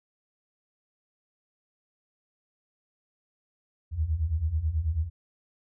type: beating tone pair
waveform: sine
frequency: 73.42 / 82.62 Hz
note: D2 / E2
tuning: 0 / +4 cents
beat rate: 9.2 Hz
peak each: -30 / -26 dBFS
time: 3.91-5.1 s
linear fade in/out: 50 ms
effects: none